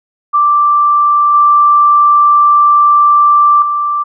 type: tone with level steps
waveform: sine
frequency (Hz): 1174.7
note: D6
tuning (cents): 0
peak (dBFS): -6 / -4 / -11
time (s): 0.33-4.04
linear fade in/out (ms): 20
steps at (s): 1.34 / 3.62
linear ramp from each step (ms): 2
effects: none